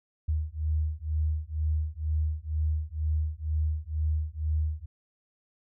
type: beating tone pair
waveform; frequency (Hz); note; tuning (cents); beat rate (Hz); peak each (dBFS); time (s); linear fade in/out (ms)
sine; 76.4 / 78.5; D#2 / D#2; -31 / +16; 2.1; -29; 0.28-4.86; 10
effects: none